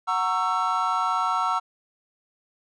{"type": "chord", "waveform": "triangle", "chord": "F# dominant seventh", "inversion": "none", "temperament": "just", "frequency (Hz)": [740, 925, 1110, 1332], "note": ["F#5", "A#5", "C#6", "E6"], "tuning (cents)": [0, -14, 2, 18], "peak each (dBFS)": [-27, -26, -27, -23], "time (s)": [0.07, 1.6], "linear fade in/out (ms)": 20, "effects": ["resampled to 24000 Hz"]}